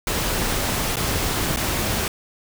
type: noise with dropouts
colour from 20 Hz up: pink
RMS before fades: -23 dBFS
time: 0.07-2.08 s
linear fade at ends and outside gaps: 2 ms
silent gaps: 0.958-0.968 / 1.562-1.57 s
effects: none